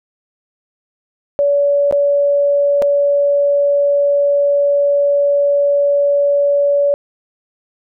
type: tone with dropouts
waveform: sine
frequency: 570 Hz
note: C#5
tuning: 48 cents sharp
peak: -10 dBFS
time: 1.39-6.94 s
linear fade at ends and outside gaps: 0 ms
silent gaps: 1.911-1.925 / 2.819-2.823 s
effects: none